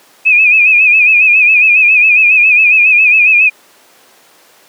sine tone with vibrato, 2505 Hz, D#7, 11 cents sharp, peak -4 dBFS, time 0.25-3.5 s, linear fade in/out 20 ms, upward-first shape sine, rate 7.3 Hz, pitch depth 77 cents each way, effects pink hiss -44 dBFS RMS until 4.68 s + high-pass 400 Hz 12 dB/octave

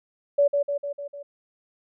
sine tone with echo, 571 Hz, D5, 49 cents flat, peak -15 dBFS, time 0.38-0.48 s, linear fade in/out 10 ms, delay 150 ms, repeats 5, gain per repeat -4 dB, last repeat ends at 1.23 s, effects none

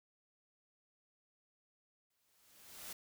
white noise with exponential growth, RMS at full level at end -45 dBFS, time 2.1-2.93 s, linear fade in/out 5 ms, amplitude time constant 180 ms, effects none

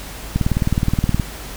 click train, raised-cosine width 5 ms, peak -4 dBFS, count 17, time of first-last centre 0.36-1.198 s, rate 19.1 Hz, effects added 50 Hz sine -34 dBFS peak until 1.56 s + pink hiss -34 dBFS RMS until 1.56 s

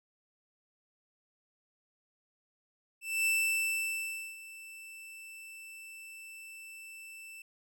45% pulse tone with ADSR envelope, 2657 Hz, E7, 13 cents sharp, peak -26 dBFS, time 3.01-7.42 s, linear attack 250 ms, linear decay 1100 ms, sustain -20 dB, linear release 3 ms, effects none

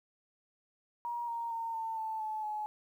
sine tone with pitch steps, 949 / 931.6 / 914.6 / 897.8 / 881.4 / 865.2 / 849.4 Hz, A#5 / A#5 / A#5 / A5 / A5 / A5 / G#5, +31 / -1 / -33 / +35 / +3 / -29 / +39 cents, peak -34 dBFS, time 1.05-2.66 s, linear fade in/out 0 ms, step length 230 ms, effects 11-bit

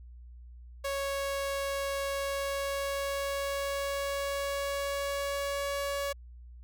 sawtooth tone with pitch glide, 554 to 562.4 Hz, C#5 to C#5, -1 to +25 cents, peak -27 dBFS, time 0.84-6.13 s, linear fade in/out 10 ms, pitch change +26 cents, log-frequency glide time 2.04-5.61 s, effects added 60 Hz sine -46 dBFS peak until 6.63 s

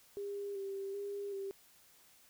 sine tone with vibrato, 397.5 Hz, G4, 24 cents sharp, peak -38 dBFS, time 0.17-1.51 s, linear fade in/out 0 ms, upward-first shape square, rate 1.3 Hz, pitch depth 25 cents each way, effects white hiss -64 dBFS RMS until 2.29 s

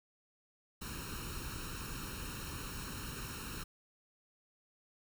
pink noise with comb filter, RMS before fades -43 dBFS, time 0.81-3.64 s, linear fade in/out 10 ms, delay 0.73 ms, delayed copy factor +0.8, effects none

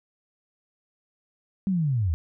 sine linear sweep, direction down, 200 to 73.42 Hz, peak -21 dBFS, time 1.67-2.14 s, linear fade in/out 0 ms, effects none

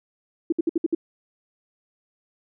sine tone bursts, 330.6 Hz, E4, 5 cents sharp, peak -17 dBFS, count 6, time 0.5-0.949 s, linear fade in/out 5 ms, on 24 ms, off 61 ms, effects none

